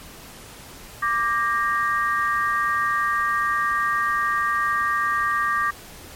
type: chord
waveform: sine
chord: G minor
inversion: second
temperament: equal with one note detuned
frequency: 1174.7 / 1607.4 / 1864.7 Hz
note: D6 / G6 / Bb6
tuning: 0 / +43 / 0 cents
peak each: -21 / -27 / -25 dBFS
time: 1.02-5.71 s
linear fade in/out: 10 ms
effects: pink hiss -42 dBFS RMS until 6.15 s + MP3 64 kbps